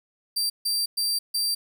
sawtooth tone bursts at uneven times, 4699 Hz, D8, in tune, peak -20 dBFS, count 4, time 0.36-0.5 / 0.65-0.86 / 0.97-1.19 / 1.34-1.55 s, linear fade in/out 10 ms, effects none

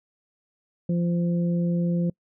harmonic tone, 172.7 Hz, F3, 19 cents flat, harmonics 1 / 2 / 3, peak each -21 / -34 / -34 dBFS, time 0.89-2.1 s, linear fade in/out 5 ms, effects noise-tail reverb RT60 0.1 s tail -26 dB re dry

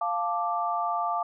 sine chord, D minor, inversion first, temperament equal, 698.5 / 880 / 1174.7 Hz, F5 / A5 / D6, 0 / 0 / 0 cents, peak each -29 / -31 / -29 dBFS, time 0.01-1.23 s, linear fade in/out 5 ms, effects none

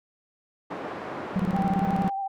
pink band-pass noise, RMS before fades -35 dBFS, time 0.7-2.1 s, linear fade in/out 10 ms, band 260 to 1300 Hz, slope 12 dB/octave
sine tone bursts, 187.9 Hz, F#3, 27 cents sharp, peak -21 dBFS, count 13, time 1.36-2.078 s, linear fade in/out 0 ms, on 34 ms, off 23 ms
sine tone with vibrato, 784 Hz, G5, in tune, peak -27 dBFS, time 1.54-2.28 s, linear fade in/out 10 ms, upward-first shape sine, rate 11 Hz, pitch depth 27 cents each way
effects none

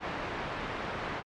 white low-pass noise, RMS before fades -36 dBFS, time 0-1.23 s, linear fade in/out 50 ms, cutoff 1500 Hz, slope 12 dB/octave, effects low-pass 5000 Hz 12 dB/octave + MP3 96 kbps

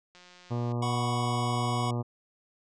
click train, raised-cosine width 0.2 ms, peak -36 dBFS, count 103, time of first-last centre 0.15-0.72 s, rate 179 Hz
harmonic tone, 120 Hz, B2, 49 cents flat, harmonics 1 / 2 / 3 / 4 / 5 / 6 / 7 / 8 / 9 / 10, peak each -29 / -35 / -39 / -41 / -43 / -45 / -46 / -47 / -48 / -49 dBFS, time 0.5-2.03 s, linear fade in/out 20 ms
square chord, F# suspended fourth, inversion none, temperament just, 740 / 986.7 / 1110 Hz, F#5 / B5 / C#6, 0 / -2 / +2 cents, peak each -36 dBFS, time 0.82-1.91 s, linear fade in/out 5 ms
effects resampled to 22050 Hz

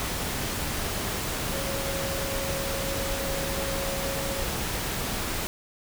sine tone in noise, 547 Hz, C#5, 23 cents flat, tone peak -33 dBFS, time 1.52-4.44 s, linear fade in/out 0 ms, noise pink, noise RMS -30 dBFS, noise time 0-5.47 s, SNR -6 dB, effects none

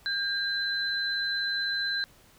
sine tone pair together, 1601 / 4046 Hz, G6 / B7, +36 / +41 cents, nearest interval octave + major third, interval 1605 cents, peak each -29 / -30 dBFS, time 0.06-2.04 s, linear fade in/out 0 ms, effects pink hiss -58 dBFS RMS until 2.38 s

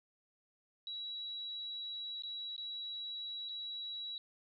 sine tone with dropouts, 3897 Hz, B7, 24 cents flat, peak -40 dBFS, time 0.87-4.18 s, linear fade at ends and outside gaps 1 ms, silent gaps 2.222-2.235 / 2.564-2.579 / 3.489-3.493 s, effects none

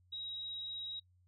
sine tone, 3821 Hz, A#7, 42 cents sharp, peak -40 dBFS, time 0.12-1 s, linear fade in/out 10 ms, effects noise-tail reverb RT60 0.1 s tail -25 dB re dry + added 90 Hz sine -66 dBFS peak until 1.27 s

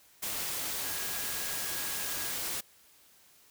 sine tone in noise, 1649 Hz, G#6, 13 cents flat, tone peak -46 dBFS, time 0.84-2.33 s, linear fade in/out 10 ms, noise white, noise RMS -35 dBFS, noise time 0.22-2.61 s, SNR -14 dB, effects white hiss -61 dBFS RMS until 3.5 s

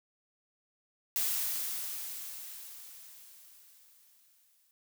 blue noise with exponential decay, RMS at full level -30 dBFS, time 1.16-4.71 s, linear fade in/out 0 ms, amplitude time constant 770 ms, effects none

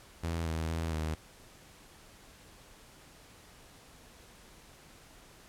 sawtooth tone with pitch steps, 83.3 / 80.5 / 81.9 / 78.6 Hz, E2 / E2 / E2 / D#2, +19 / -41 / -11 / +18 cents, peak -28 dBFS, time 0.23-1.15 s, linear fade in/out 10 ms, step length 230 ms, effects pink hiss -56 dBFS RMS until 5.48 s + low-pass 12000 Hz 12 dB/octave

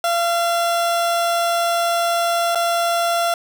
30% pulse tone with dropouts, 684 Hz, F5, 36 cents flat, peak -14 dBFS, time 0.04-3.34 s, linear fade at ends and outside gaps 2 ms, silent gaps 2.549-2.555 s, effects none

